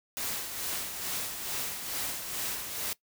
white noise with tremolo, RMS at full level -33 dBFS, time 0.17-2.93 s, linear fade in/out 0 ms, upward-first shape sine, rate 2.3 Hz, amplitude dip 50%, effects noise-tail reverb RT60 0.1 s tail -20 dB re dry

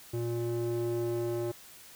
square tone with band-pass filter sweep, 117.7 Hz, A#2, 17 cents sharp, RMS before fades -32 dBFS, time 0.13-1.52 s, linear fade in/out 10 ms, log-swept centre 270 to 430 Hz, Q 2.2, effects white hiss -52 dBFS RMS until 1.95 s

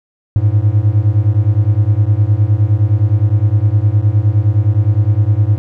triangle beating tone pair, 99.8 / 109.5 Hz, G2 / A2, +32 / -8 cents, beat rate 9.7 Hz, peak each -10 dBFS, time 0.36-5.58 s, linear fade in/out 0 ms, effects none

